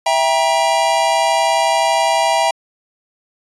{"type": "chord", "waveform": "square", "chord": "E diminished", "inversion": "none", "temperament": "just", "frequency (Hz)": [659.3, 791.1, 949.3], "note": ["E5", "G5", "Bb5"], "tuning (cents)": [0, 16, 31], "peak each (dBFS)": -18, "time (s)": [0.06, 2.51], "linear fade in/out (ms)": 5, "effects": ["resampled to 22050 Hz"]}